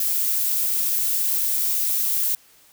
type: noise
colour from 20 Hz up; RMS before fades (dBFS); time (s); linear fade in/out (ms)
violet; -22; 0-2.35; 2
effects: white hiss -54 dBFS RMS until 2.72 s